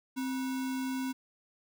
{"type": "tone with sample-and-hold", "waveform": "sine", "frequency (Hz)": 261.6, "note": "C4", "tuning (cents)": 0, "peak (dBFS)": -31, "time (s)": [0.16, 1.13], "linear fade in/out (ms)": 20, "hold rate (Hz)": 1225, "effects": []}